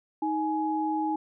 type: tone pair together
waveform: sine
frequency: 314.2 / 838.8 Hz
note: D#4 / G#5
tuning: +17 / +17 cents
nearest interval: octave + perfect fourth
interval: 1700 cents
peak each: -28 dBFS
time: 0.22-1.16 s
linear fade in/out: 5 ms
effects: none